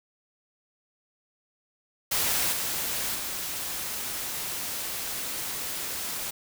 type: noise with level steps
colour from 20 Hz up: white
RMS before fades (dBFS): -26 / -30 / -33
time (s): 2.11-6.31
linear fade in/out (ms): 10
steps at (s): 2.52 / 3.15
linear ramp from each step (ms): 10
effects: none